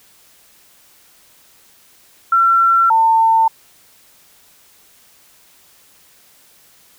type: tone pair in turn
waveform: sine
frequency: 1355 / 898.9 Hz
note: E6 / A5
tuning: +47 / +37 cents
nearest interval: perfect fifth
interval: 710 cents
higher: first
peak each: -9 dBFS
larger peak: neither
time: 2.32-2.9 / 2.9-3.48 s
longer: neither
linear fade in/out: 5 ms
effects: white hiss -50 dBFS RMS until 6.98 s